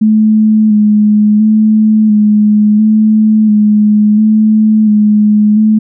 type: tone with vibrato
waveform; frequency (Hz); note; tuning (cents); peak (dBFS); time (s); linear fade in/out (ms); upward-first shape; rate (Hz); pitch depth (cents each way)
sine; 213.3; G#3; +46; -4; 0.01-5.79; 10; square; 0.72; 23
effects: none